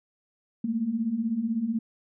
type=beating tone pair; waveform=sine; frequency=214.3 / 230.3 Hz; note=A3 / A#3; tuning=-45 / -21 cents; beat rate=16 Hz; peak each=-31 / -26 dBFS; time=0.64-1.79 s; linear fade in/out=5 ms; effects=none